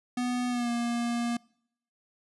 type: tone with pitch glide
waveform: square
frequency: 246.9 to 236.8 Hz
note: B3 to A#3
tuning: 0 to +27 cents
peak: -28 dBFS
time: 0.17-1.37 s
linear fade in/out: 5 ms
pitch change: -73 cents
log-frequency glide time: 0.49-0.7 s
effects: noise-tail reverb RT60 0.7 s tail -25 dB re dry + resampled to 24000 Hz